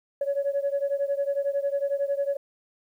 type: beating tone pair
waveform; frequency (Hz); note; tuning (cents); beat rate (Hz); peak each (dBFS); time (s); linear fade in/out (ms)
sine; 557 / 568; C#5 / C#5; +8 / +42; 11; -25 / -27; 0.21-2.37; 5
effects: tanh soft clip ceiling -18 dBFS + 10-bit